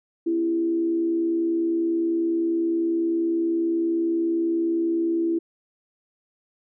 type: tone with frequency modulation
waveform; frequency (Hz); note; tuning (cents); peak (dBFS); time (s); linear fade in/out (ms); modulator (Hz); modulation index
sine; 333.6; E4; +21; -20; 0.26-5.39; 10; 69.9; 0.35
effects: none